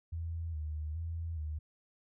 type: tone with vibrato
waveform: sine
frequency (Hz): 79.7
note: D#2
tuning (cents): +42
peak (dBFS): -35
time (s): 0.12-1.59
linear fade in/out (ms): 10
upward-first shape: square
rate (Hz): 1.2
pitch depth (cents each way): 67
effects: none